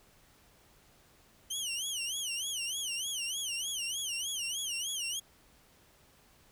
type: tone with vibrato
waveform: 20% pulse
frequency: 3030 Hz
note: F#7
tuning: 40 cents sharp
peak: -28 dBFS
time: 1.5-5.2 s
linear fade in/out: 10 ms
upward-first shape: sine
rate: 3.3 Hz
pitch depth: 180 cents each way
effects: pink hiss -63 dBFS RMS until 6.51 s